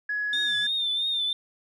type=tone; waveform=sine; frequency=1682 Hz; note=G#6; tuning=22 cents sharp; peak=-25 dBFS; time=0.09-0.67 s; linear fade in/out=5 ms
type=tone with vibrato; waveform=sine; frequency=3602 Hz; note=A7; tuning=40 cents sharp; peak=-23 dBFS; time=0.33-1.33 s; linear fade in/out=2 ms; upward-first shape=triangle; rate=3 Hz; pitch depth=63 cents each way
effects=tanh soft clip ceiling -19 dBFS

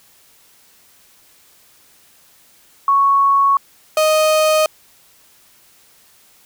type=tone pair in turn; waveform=sine / 35% pulse; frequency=1108.7 / 622.2 Hz; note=C#6 / D#5; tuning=0 / 0 cents; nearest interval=minor seventh; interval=1000 cents; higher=first; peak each=-10 dBFS; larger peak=neither; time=2.88-3.57 / 3.97-4.66 s; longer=neither; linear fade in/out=2 ms; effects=white hiss -51 dBFS RMS until 6.45 s

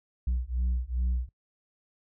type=beating tone pair; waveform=sine; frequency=60.3 / 62.8 Hz; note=B1 / B1; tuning=-41 / +30 cents; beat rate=2.5 Hz; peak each=-27 dBFS; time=0.27-1.29 s; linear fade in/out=5 ms; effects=noise-tail reverb RT60 0.1 s tail -22 dB re dry + tanh soft clip ceiling -23 dBFS

